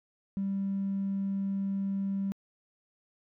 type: tone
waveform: triangle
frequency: 196 Hz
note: G3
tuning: in tune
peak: -25 dBFS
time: 0.37-2.32 s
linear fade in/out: 0 ms
effects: tanh soft clip ceiling -26 dBFS